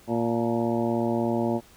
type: harmonic tone with a mistuned harmonic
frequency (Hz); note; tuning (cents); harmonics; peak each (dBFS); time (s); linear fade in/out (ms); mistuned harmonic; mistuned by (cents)
116.54; A#2; 0; 1 / 2 / 3 / 4 / 5 / 6 / 7 / 8; -33 / -26 / -28 / -35 / -31 / -34 / -35 / -39; 0.07-1.61; 50; 7; +82
effects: pink hiss -54 dBFS RMS until 1.76 s